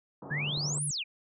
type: band-pass noise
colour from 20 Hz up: pink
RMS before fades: -44 dBFS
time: 0.22-0.79 s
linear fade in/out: 5 ms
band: 110 to 1200 Hz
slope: 48 dB/octave
type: exponential two-way sweep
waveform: sine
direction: up then down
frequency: 1584 to 10770 to 2281 Hz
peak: -31 dBFS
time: 0.3-1.04 s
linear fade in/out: 20 ms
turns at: 0.86 s
type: tone with tremolo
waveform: sine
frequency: 146.83 Hz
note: D3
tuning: in tune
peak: -32 dBFS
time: 0.31-0.91 s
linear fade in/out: 2 ms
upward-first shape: triangle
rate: 18 Hz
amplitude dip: 25%
type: click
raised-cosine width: 2 ms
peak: -28 dBFS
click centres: 0.575 s
effects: none